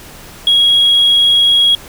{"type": "tone", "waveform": "triangle", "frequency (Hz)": 3308, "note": "G#7", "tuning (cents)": -8, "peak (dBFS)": -4, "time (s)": [0.47, 1.75], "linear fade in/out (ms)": 2, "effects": ["tanh soft clip ceiling -3 dBFS", "pink hiss -35 dBFS RMS until 1.88 s"]}